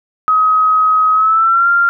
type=tone with pitch glide; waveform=sine; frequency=1267 to 1389.7 Hz; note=D#6 to F6; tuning=+31 to -9 cents; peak=-8 dBFS; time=0.28-1.89 s; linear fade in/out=0 ms; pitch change=+160 cents; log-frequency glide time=1.13-1.69 s; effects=none